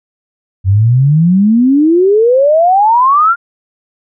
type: exponential sweep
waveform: sine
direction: up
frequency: 91.7 to 1423 Hz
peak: -5 dBFS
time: 0.64-3.36 s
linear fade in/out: 50 ms
effects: none